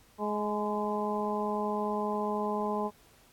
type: harmonic tone with a mistuned harmonic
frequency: 210 Hz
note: G#3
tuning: 19 cents sharp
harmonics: 1 / 2 / 3 / 4 / 5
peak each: -34 / -34 / -37 / -35 / -36 dBFS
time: 0.18-2.91 s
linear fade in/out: 50 ms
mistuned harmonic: 5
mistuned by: -40 cents
effects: pink hiss -61 dBFS RMS until 3.32 s + AAC 64 kbps